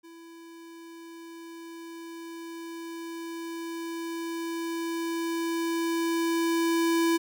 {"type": "tone with level ramp", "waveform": "square", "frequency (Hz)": 332.9, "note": "E4", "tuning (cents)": 17, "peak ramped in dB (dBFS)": [-47, -22], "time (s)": [0.03, 7.18], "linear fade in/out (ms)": 20, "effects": []}